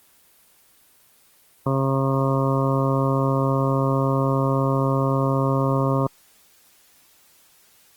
harmonic tone, 135.1 Hz, C#3, 44 cents flat, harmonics 1 / 2 / 3 / 4 / 5 / 7 / 8 / 9, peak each -21 / -25 / -28 / -26 / -32 / -31 / -29 / -32 dBFS, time 1.66-6.07 s, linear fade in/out 5 ms, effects white hiss -56 dBFS RMS until 7.96 s + Opus 24 kbps

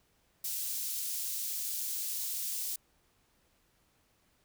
white high-pass noise, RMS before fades -36 dBFS, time 0.44-2.76 s, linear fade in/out 5 ms, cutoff 5000 Hz, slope 12 dB/octave, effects pink hiss -71 dBFS RMS until 4.44 s

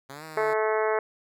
5% pulse exponential two-way sweep, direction up then down, 133.2 to 159.4 to 149.1 Hz, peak -28 dBFS, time 0.09-0.54 s, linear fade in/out 10 ms, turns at 0.24 s
harmonic tone, 217.2 Hz, A3, 22 cents flat, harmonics 2 / 3 / 4 / 5 / 6 / 7 / 8 / 9 / 10, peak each -25 / -29 / -31 / -33 / -35 / -36 / -37 / -38 / -39 dBFS, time 0.37-0.99 s, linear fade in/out 2 ms
effects none

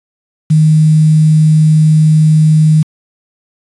sine tone with quantisation, 155.56 Hz, D#3, in tune, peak -4 dBFS, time 0.5-2.83 s, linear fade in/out 10 ms, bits 5, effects resampled to 24000 Hz

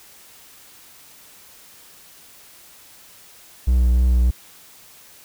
triangle tone with vibrato, 61.4 Hz, B1, 9 cents flat, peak -11 dBFS, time 3.67-4.31 s, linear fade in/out 10 ms, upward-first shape triangle, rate 3.3 Hz, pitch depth 34 cents each way, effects white hiss -47 dBFS RMS until 5.24 s

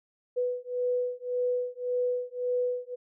sine beating tone pair, 493.9 / 495.7 Hz, B4 / B4, 0 / +6 cents, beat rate 1.8 Hz, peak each -30 dBFS, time 0.36-2.96 s, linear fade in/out 20 ms, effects none

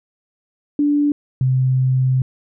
sine tone pair in turn, 291.4 / 129.8 Hz, D4 / C3, -13 / -13 cents, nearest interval octave + major second, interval 1400 cents, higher first, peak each -13 dBFS, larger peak neither, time 0.79-1.12 / 1.41-2.22 s, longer second, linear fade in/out 2 ms, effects none

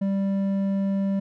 sine tone with hard clipping, 196 Hz, G3, in tune, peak -23 dBFS, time 0.01-1.2 s, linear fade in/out 10 ms, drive 6 dB, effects none

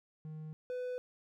triangle tone pair in turn, 155.56 / 499.8 Hz, D#3 / B4, 0 / +21 cents, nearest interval octave + minor sixth, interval 2021 cents, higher second, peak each -40 / -34 dBFS, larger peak second, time 0.25-0.53 / 0.7-0.98 s, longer neither, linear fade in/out 0 ms, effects none

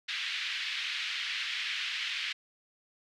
white band-pass noise, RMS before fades -35 dBFS, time 0.08-2.33 s, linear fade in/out 10 ms, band 1800 to 3600 Hz, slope 24 dB/octave, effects none

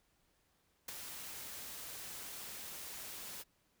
white noise with ADSR envelope, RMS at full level -41 dBFS, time 0.88-3.44 s, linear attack 7 ms, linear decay 13 ms, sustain -6 dB, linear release 30 ms, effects pink hiss -75 dBFS RMS until 3.8 s

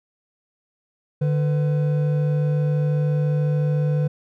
triangle tone pair together, 148.95 / 501 Hz, D3 / B4, +25 / +25 cents, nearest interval octave + major sixth, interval 2100 cents, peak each -16 / -27 dBFS, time 1.21-4.08 s, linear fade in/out 10 ms, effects none

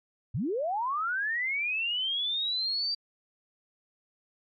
sine linear sweep, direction up, 87.31 to 4699 Hz, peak -27 dBFS, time 0.34-2.95 s, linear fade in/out 10 ms, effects MP3 32 kbps

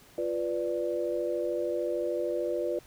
sine chord, B diminished, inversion second, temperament equal, 349.2 / 493.9 / 587.3 Hz, F4 / B4 / D5, 0 / 0 / 0 cents, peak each -32 dBFS, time 0.18-2.79 s, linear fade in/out 2 ms, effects pink hiss -56 dBFS RMS until 2.86 s

